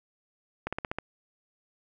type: slowing click train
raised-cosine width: 0.5 ms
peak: -16 dBFS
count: 6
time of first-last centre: 0.67-0.986 s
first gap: 56 ms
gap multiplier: 1.06
effects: none